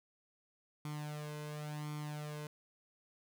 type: tone with flanger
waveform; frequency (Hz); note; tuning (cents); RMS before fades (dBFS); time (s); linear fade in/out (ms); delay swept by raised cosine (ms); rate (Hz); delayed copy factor
sawtooth; 150; D3; +37; -43; 0.85-2.47; 2; 0.89 to 1.99; 0.93; +0.7
effects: none